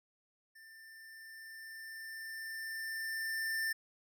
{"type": "tone with level ramp", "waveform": "square", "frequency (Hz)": 1788, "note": "A6", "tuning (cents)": 27, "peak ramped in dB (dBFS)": [-55, -33], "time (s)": [0.55, 3.73], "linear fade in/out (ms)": 10, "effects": []}